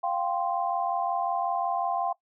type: chord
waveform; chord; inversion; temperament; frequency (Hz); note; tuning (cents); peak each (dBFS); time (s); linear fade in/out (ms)
sine; F suspended second; none; equal; 698.5 / 784 / 1046.5; F5 / G5 / C6; 0 / 0 / 0; -29 / -29 / -32; 0.03-2.13; 10
effects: noise-tail reverb RT60 0.1 s tail -19 dB re dry